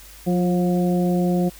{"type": "harmonic tone with a mistuned harmonic", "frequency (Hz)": 178.8, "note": "F3", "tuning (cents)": 41, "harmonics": [1, 2, 3, 4], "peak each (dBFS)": [-18, -24, -28, -30], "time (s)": [0.26, 1.5], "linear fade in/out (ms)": 20, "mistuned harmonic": 2, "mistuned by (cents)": -32, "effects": ["added 50 Hz sine -45 dBFS peak until 1.59 s", "white hiss -45 dBFS RMS until 1.59 s"]}